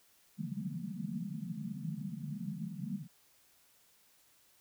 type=band-pass noise; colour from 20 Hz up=white; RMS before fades=-40 dBFS; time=0.37-3.08 s; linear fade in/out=50 ms; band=140 to 230 Hz; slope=96 dB/octave; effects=white hiss -67 dBFS RMS until 4.6 s